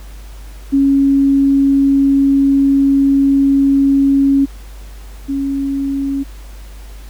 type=tone pair in turn; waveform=sine; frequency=275.8 / 275.8 Hz; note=C#4 / C#4; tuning=-9 / -9 cents; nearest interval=unison; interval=0 cents; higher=neither; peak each=-8 / -15 dBFS; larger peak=first; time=0.72-4.46 / 5.28-6.24 s; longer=first; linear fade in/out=20 ms; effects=added 50 Hz sine -30 dBFS peak until 7.09 s + pink hiss -43 dBFS RMS until 7.09 s